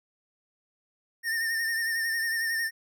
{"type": "tone with vibrato", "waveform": "square", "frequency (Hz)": 1820, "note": "A#6", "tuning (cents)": -42, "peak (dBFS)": -27, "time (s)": [1.23, 2.71], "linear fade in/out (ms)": 50, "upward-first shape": "sine", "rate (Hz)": 11, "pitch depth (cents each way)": 41, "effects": []}